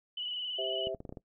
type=tone with vibrato; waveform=sine; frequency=2974 Hz; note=F#7; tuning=8 cents sharp; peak=-34 dBFS; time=0.17-0.88 s; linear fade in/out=5 ms; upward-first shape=square; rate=18 Hz; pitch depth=29 cents each way
type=harmonic tone; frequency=130.81 Hz; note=C3; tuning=in tune; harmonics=3 / 4 / 5; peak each=-38 / -41 / -35 dBFS; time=0.58-0.95 s; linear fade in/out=10 ms
type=clicks; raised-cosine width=2 ms; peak=-29 dBFS; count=7; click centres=0.871 / 0.947 / 1.004 / 1.052 / 1.093 / 1.125 / 1.172 s
effects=noise-tail reverb RT60 0.1 s tail -20 dB re dry